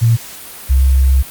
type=tone pair in turn; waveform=sine; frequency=115.5 / 66.18 Hz; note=A#2 / C2; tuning=-16 / +20 cents; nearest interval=minor seventh; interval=964 cents; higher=first; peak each=-7 dBFS; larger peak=neither; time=0.01-0.17 / 0.69-1.23 s; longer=second; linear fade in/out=20 ms; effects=white hiss -32 dBFS RMS until 1.3 s + Opus 48 kbps